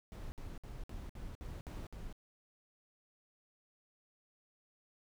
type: noise bursts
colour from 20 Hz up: brown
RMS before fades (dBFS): -45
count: 8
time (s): 0.12-2.126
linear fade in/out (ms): 0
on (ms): 200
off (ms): 58
effects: none